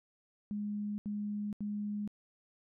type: tone bursts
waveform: sine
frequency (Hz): 207.3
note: G#3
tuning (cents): -3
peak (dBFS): -34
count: 3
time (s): 0.51-2.076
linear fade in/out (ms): 0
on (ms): 470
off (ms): 78
effects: none